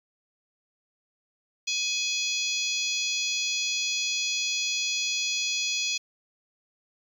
harmonic tone with a mistuned harmonic, 840 Hz, G#5, 19 cents sharp, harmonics 3 / 4 / 5 / 6 / 7 / 8, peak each -31 / -32 / -33 / -34 / -34 / -35 dBFS, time 1.67-5.98 s, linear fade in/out 10 ms, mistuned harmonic 6, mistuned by -64 cents, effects 9-bit

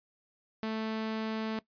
sawtooth tone, 220 Hz, A3, in tune, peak -28 dBFS, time 0.63-1.59 s, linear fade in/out 0 ms, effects noise-tail reverb RT60 0.1 s tail -19 dB re dry + resampled to 11025 Hz

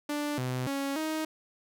sawtooth tone with pitch steps, 294 / 127.2 / 276.7 / 313.8 Hz, D4 / C3 / C#4 / D#4, +2 / -48 / -3 / +15 cents, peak -26 dBFS, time 0.09-1.25 s, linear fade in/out 5 ms, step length 290 ms, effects none

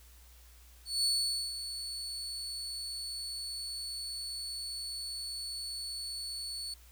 35% pulse tone with ADSR envelope, 4435 Hz, C#8, in tune, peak -25 dBFS, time 0.85-6.74 s, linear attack 190 ms, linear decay 480 ms, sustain -11 dB, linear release 4 ms, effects added 60 Hz sine -55 dBFS peak until 6.91 s + white hiss -61 dBFS RMS until 6.91 s

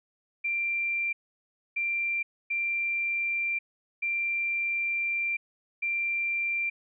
sine tone bursts at uneven times, 2366 Hz, D7, 12 cents sharp, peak -26 dBFS, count 5, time 0.44-1.13 / 1.76-2.23 / 2.5-3.59 / 4.02-5.37 / 5.82-6.7 s, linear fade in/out 10 ms, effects none

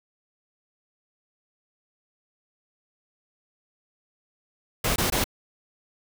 pink noise bursts, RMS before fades -24 dBFS, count 3, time 4.84-5.242 s, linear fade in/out 5 ms, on 120 ms, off 21 ms, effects none

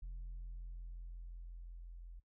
sine tone with level ramp, 42.82 Hz, F1, 33 cents flat, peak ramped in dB -40 to -48 dBFS, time 0.02-2.2 s, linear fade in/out 10 ms, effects noise-tail reverb RT60 0.1 s tail -20 dB re dry + tanh soft clip ceiling -42 dBFS

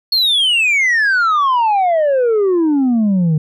sine exponential sweep, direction down, 4373 to 150 Hz, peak -8 dBFS, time 0.12-3.38 s, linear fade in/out 5 ms, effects tanh soft clip ceiling -10 dBFS

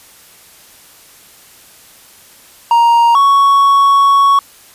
triangle tone pair in turn, 936 / 1113.1 Hz, A#5 / C#6, +7 / +7 cents, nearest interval minor third, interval 300 cents, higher second, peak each -4 dBFS, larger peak neither, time 2.71-3.15 / 3.15-4.39 s, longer second, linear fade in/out 2 ms, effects white hiss -42 dBFS RMS until 4.74 s + resampled to 32000 Hz

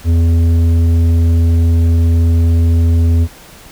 sine tone with tanh clipping, 83.6 Hz, E2, 25 cents sharp, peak -9 dBFS, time 0.04-3.28 s, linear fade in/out 50 ms, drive 9 dB, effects pink hiss -38 dBFS RMS until 3.71 s

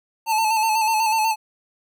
square tone with vibrato, 880 Hz, A5, in tune, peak -18 dBFS, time 0.26-1.36 s, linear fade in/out 50 ms, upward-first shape square, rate 8.1 Hz, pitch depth 38 cents each way, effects none

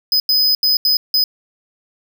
square tone bursts at uneven times, 5020 Hz, D#8, 15 cents sharp, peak -12 dBFS, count 5, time 0.12-0.2 / 0.29-0.55 / 0.63-0.77 / 0.85-0.97 / 1.14-1.24 s, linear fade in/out 2 ms, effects none

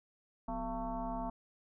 sine tone with frequency modulation, 466.2 Hz, A#4, in tune, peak -35 dBFS, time 0.48-1.3 s, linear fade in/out 5 ms, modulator 216 Hz, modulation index 2.5, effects none

